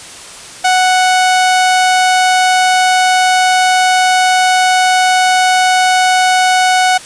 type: tone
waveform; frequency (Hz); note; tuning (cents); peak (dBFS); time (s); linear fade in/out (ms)
sawtooth; 740; F#5; 0; -4; 0.64-6.98; 10
effects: white hiss -31 dBFS RMS until 7.05 s + resampled to 22050 Hz